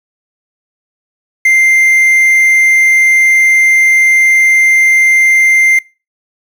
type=tone with quantisation; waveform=triangle; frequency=2093 Hz; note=C7; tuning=in tune; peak=-3 dBFS; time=1.45-5.79 s; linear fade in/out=5 ms; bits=5; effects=noise-tail reverb RT60 0.3 s tail -23 dB re dry